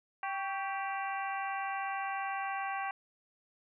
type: harmonic tone with a mistuned harmonic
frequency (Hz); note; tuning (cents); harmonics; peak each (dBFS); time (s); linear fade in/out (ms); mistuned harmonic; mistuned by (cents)
392; G4; 0; 2 / 3 / 4 / 5 / 6 / 7; -36 / -40 / -42 / -44 / -46 / -47; 0.23-2.91; 2; 3; -74
effects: none